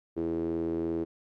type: tone with band-pass filter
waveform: sawtooth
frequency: 82.8 Hz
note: E2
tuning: 8 cents sharp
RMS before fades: -31 dBFS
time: 0.16-1.05 s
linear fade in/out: 20 ms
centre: 360 Hz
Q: 7.4
effects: none